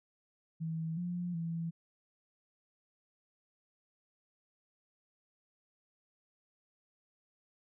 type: tone with pitch steps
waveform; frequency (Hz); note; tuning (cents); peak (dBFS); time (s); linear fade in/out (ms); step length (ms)
sine; 161.9 / 176.2 / 166.1; E3 / F3 / E3; -31 / +16 / +13; -34; 0.6-1.71; 20; 370
effects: none